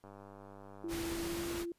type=click train; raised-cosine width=1 ms; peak=-38 dBFS; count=88; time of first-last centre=0.04-0.914 s; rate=99.5 Hz
type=tone with pitch glide; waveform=sine; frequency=335.1 to 342.5 Hz; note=E4 to F4; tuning=+29 to -34 cents; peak=-37 dBFS; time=0.84-1.72 s; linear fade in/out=2 ms; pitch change=+37 cents; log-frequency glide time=1.07-1.56 s
type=noise; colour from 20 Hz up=pink; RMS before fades=-42 dBFS; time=0.88-1.66 s; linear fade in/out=50 ms
effects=pink hiss -75 dBFS RMS until 1.78 s + resampled to 32000 Hz